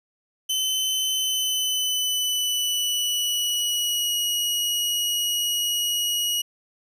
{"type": "tone with pitch glide", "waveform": "sawtooth", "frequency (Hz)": [3049, 2901], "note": ["G7", "F#7"], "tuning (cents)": [-49, -35], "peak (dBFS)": -19, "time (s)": [0.49, 6.42], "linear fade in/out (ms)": 10, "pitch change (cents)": -86, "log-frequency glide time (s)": [1.16, 4.14], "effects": []}